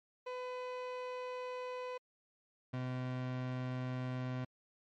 30% pulse tone pair in turn, 502 / 127.25 Hz, B4 / C3, +28 / -48 cents, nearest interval 2 octaves, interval 2376 cents, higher first, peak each -37 / -34 dBFS, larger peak second, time 0.26-1.98 / 2.73-4.45 s, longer neither, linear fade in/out 10 ms, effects low-pass 3000 Hz 12 dB/octave + MP3 64 kbps

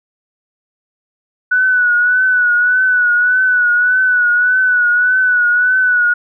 sine tone with vibrato, 1480 Hz, F#6, in tune, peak -9 dBFS, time 1.51-6.14 s, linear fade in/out 10 ms, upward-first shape triangle, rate 1.7 Hz, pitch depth 53 cents each way, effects none

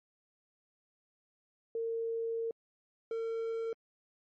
sine / triangle tone pair in turn, 456.8 / 454.4 Hz, A#4 / A#4, -35 / -44 cents, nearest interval unison, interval 9 cents, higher first, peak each -32 / -31 dBFS, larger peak second, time 1.75-2.51 / 3.11-3.73 s, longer first, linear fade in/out 2 ms, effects MP3 32 kbps

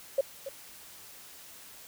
sine tone with echo, 545 Hz, C#5, 29 cents flat, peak -21 dBFS, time 0.18-0.21 s, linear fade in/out 5 ms, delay 280 ms, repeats 1, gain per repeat -13 dB, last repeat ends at 0.49 s, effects white hiss -50 dBFS RMS until 1.87 s

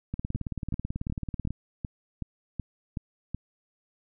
two click trains, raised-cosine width 5 ms, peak -19 / -19 dBFS, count 9 / 26, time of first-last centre 0.35-3.346 / 0.14-1.506 s, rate 2.67 / 18.3 Hz, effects none

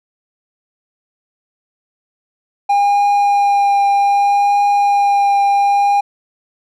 triangle tone with vibrato, 807 Hz, G#5, 50 cents flat, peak -8 dBFS, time 2.69-6.01 s, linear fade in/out 10 ms, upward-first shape triangle, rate 0.64 Hz, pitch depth 14 cents each way, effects none

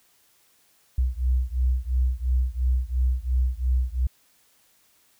sine beating tone pair, 61.74 / 64.64 Hz, B1 / C2, 0 / -20 cents, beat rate 2.9 Hz, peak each -23 / -24 dBFS, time 0.98-4.07 s, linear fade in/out 5 ms, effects white hiss -62 dBFS RMS until 5.19 s

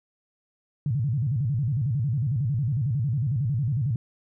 sine tone with vibrato, 128 Hz, C3, 38 cents flat, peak -22 dBFS, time 0.86-3.96 s, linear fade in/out 2 ms, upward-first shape square, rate 11 Hz, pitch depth 230 cents each way, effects none

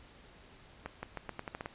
accelerating click train, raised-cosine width 0.5 ms, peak -23 dBFS, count 9, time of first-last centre 0.86-1.659 s, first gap 170 ms, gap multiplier 0.84, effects pink hiss -57 dBFS RMS until 1.74 s + resampled to 8000 Hz

